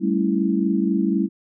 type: chord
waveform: sine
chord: A dominant seventh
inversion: third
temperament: equal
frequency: 196 / 220 / 277.2 / 329.6 Hz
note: G3 / A3 / C#4 / E4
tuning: 0 / 0 / 0 / 0 cents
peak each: -21 / -24 / -25 / -23 dBFS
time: 0-1.29 s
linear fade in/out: 50 ms
effects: none